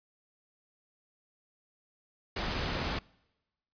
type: noise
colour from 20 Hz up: pink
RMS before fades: -33 dBFS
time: 2.36-2.99 s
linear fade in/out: 5 ms
effects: noise-tail reverb RT60 1.0 s tail -25 dB re dry + resampled to 11025 Hz